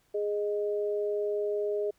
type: tone pair together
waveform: sine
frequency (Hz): 414.6 / 620.2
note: G#4 / D#5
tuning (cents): -3 / -6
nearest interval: perfect fifth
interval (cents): 697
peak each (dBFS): -28 / -34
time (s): 0.14-1.91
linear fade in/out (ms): 10
effects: pink hiss -69 dBFS RMS until 1.98 s

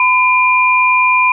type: tone pair together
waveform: sine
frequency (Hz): 1009.1 / 2400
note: B5 / D7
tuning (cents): +37 / +37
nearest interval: octave + minor third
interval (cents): 1500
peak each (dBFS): -11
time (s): 0-1.32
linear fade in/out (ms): 2
effects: none

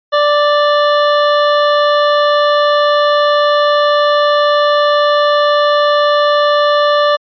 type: tone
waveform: 25% pulse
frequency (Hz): 587.3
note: D5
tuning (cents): 0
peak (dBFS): -5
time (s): 0.12-7.17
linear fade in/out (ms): 20
effects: resampled to 11025 Hz

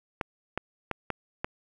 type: clicks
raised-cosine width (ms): 0.5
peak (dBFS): -14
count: 5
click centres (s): 0.212 / 0.576 / 0.913 / 1.103 / 1.445
effects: 9-bit

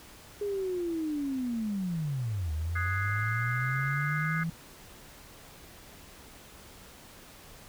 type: linear two-way sweep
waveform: sine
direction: down then up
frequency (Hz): 415.3 to 75.7 to 166.6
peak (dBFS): -29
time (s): 0.41-4.5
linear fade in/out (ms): 5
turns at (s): 2.52
type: chord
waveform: sine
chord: Ab dominant seventh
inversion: second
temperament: equal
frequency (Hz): 1244.5 / 1480 / 1661.2 / 2093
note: Eb6 / Gb6 / Ab6 / C7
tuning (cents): 0 / 0 / 0 / 0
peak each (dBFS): -36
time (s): 2.75-4.44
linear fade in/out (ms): 10
effects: pink hiss -51 dBFS RMS until 7.68 s

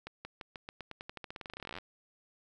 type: accelerating click train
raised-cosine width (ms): 0.3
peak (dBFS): -26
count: 30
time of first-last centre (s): 0.07-1.785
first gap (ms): 180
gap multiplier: 0.9
effects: none

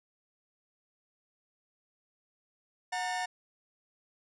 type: tone cluster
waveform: 45% pulse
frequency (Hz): 732 / 931 / 1792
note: F#5 / A#5 / A6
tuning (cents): -19 / -2 / +31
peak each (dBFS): -34 / -39 / -37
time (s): 2.92-3.26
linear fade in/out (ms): 10
effects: resampled to 22050 Hz

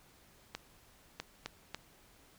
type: clicks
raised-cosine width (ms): 0.2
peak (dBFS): -21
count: 4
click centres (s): 0.55 / 1.2 / 1.46 / 1.746
effects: pink hiss -63 dBFS RMS until 2.38 s

